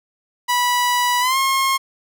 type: tone with pitch glide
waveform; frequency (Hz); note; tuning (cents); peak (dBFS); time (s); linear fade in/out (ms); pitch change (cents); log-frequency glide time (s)
sawtooth; 980 to 1074.9; B5 to C6; -14 to +46; -12; 0.48-1.78; 20; +160; 1.2-1.37
effects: none